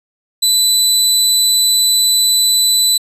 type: tone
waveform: 25% pulse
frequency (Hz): 3992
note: B7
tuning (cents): +18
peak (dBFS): -6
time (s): 0.42-2.98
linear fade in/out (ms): 10
effects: resampled to 32000 Hz + 8-bit